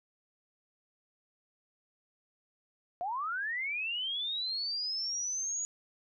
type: linear sweep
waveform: sine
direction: up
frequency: 675 to 6830 Hz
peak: -32 dBFS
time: 3.01-5.65 s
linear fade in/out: 0 ms
effects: none